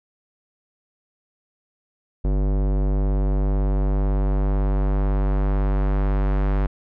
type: tone with low-pass filter sweep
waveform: square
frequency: 49 Hz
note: G1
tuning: in tune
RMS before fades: -20 dBFS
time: 2.24-6.67 s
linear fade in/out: 10 ms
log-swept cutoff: 530 to 1600 Hz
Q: 0.82
effects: none